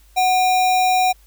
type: tone with sample-and-hold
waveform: sine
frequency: 740 Hz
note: F#5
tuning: in tune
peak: -13 dBFS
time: 0.16-1.13 s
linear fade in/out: 20 ms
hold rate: 3150 Hz
effects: added 50 Hz sine -48 dBFS peak until 1.26 s + white hiss -56 dBFS RMS until 1.26 s